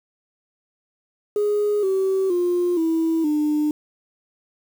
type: tone with pitch steps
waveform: sine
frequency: 415.3 / 383 / 353.3 / 325.8 / 300.5 Hz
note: G#4 / G4 / F4 / E4 / D4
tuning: 0 / -40 / +20 / -20 / +40 cents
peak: -16 dBFS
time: 1.36-3.71 s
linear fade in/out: 2 ms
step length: 470 ms
effects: tanh soft clip ceiling -15 dBFS + 7-bit